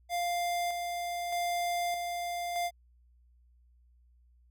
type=tone with tremolo; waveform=square; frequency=698.5 Hz; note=F5; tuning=in tune; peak=-30 dBFS; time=0.09-2.71 s; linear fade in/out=50 ms; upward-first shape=square; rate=0.81 Hz; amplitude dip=35%; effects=added 60 Hz sine -60 dBFS peak until 4.5 s